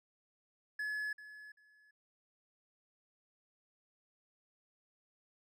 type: tone with echo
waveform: triangle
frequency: 1705 Hz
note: G#6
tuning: 45 cents sharp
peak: -34 dBFS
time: 0.79-1.13 s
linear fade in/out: 5 ms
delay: 390 ms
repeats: 2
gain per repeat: -14 dB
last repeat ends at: 1.91 s
effects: none